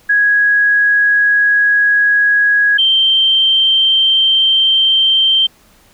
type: tone pair in turn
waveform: sine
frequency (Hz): 1661.2 / 3136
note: G#6 / G7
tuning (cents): 0 / 0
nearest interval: major seventh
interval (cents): 1100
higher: second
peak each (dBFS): -8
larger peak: neither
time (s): 0.09-2.78 / 2.78-5.47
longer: neither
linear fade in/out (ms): 10
effects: pink hiss -49 dBFS RMS until 5.93 s